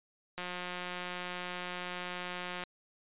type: click train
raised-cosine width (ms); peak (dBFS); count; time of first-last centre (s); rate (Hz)
0.3; -23; 405; 0.38-2.637; 179
effects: resampled to 8000 Hz